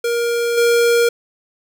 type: tone with level steps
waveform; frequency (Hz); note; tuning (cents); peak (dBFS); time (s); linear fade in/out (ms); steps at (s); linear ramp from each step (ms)
square; 471.1; A#4; +18; -17 / -12; 0.04-1.09; 5; 0.57; 10
effects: none